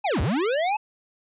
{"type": "linear two-way sweep", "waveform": "square", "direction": "down then up", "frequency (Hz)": [880, 57.7, 880], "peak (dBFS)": -22, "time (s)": [0.04, 0.77], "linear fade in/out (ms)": 10, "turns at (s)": 0.21, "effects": ["resampled to 8000 Hz"]}